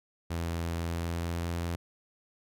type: tone with pitch glide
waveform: sawtooth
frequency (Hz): 84 to 85.22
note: E2 to F2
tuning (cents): +33 to -42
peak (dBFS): -27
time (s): 0.3-1.76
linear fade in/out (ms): 10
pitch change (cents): +25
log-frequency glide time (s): 0.78-1.5
effects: none